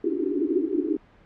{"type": "band-pass noise", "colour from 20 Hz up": "pink", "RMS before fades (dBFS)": -25, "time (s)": [0.04, 0.97], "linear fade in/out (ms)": 5, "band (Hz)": [280, 400], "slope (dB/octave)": 96, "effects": ["pink hiss -55 dBFS RMS until 1.25 s", "low-pass 2000 Hz 12 dB/octave"]}